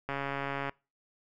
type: click train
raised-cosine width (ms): 0.5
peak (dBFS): -19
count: 85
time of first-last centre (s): 0.09-0.694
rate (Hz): 139
effects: noise-tail reverb RT60 0.3 s tail -25 dB re dry